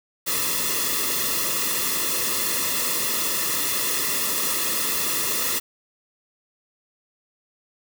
white noise with comb filter, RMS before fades -24 dBFS, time 0.26-5.6 s, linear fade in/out 20 ms, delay 1.3 ms, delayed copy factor -1, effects none

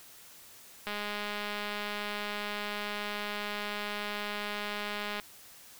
click train, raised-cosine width 0.3 ms, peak -20 dBFS, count 897, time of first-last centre 0.87-5.199 s, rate 207 Hz, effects white hiss -53 dBFS RMS until 5.79 s

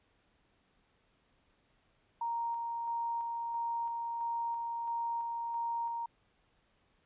sine tone with tremolo, 932.3 Hz, A#5, in tune, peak -32 dBFS, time 2.21-6.06 s, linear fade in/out 5 ms, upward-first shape square, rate 1.5 Hz, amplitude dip 25%, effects pink hiss -72 dBFS RMS until 7.05 s + resampled to 8000 Hz

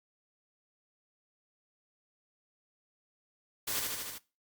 white noise with echo, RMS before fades -34 dBFS, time 3.67-3.8 s, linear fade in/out 10 ms, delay 77 ms, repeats 5, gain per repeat -2 dB, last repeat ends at 4.185 s, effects noise-tail reverb RT60 0.3 s tail -21 dB re dry + Opus 48 kbps

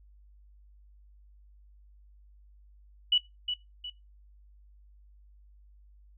sine tone with echo, 2951 Hz, F#7, 5 cents flat, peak -20 dBFS, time 3.12-3.18 s, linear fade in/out 5 ms, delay 360 ms, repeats 2, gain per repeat -8 dB, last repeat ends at 3.9 s, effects noise-tail reverb RT60 0.2 s tail -18 dB re dry + added 50 Hz sine -54 dBFS peak until 6.17 s

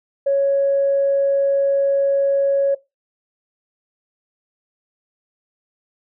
sine tone, 554.4 Hz, C#5, in tune, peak -13 dBFS, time 0.26-2.75 s, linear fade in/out 10 ms, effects noise-tail reverb RT60 0.2 s tail -18 dB re dry + tanh soft clip ceiling -9 dBFS

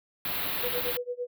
white band-stop noise, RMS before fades -31 dBFS, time 0.25-0.97 s, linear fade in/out 2 ms, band 4200 to 12000 Hz, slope 48 dB/octave
sine tone with tremolo, 490.5 Hz, B4, 12 cents flat, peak -28 dBFS, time 0.63-1.27 s, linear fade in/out 5 ms, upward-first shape sine, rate 8.9 Hz, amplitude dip 95%
effects none

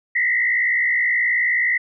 sine tone with frequency modulation, 1975.5 Hz, B6, in tune, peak -16 dBFS, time 0.15-1.78 s, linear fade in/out 10 ms, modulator 59.3 Hz, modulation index 1.6, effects none

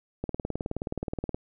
click train, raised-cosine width 2 ms, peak -17 dBFS, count 22, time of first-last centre 0.24-1.345 s, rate 19 Hz, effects none

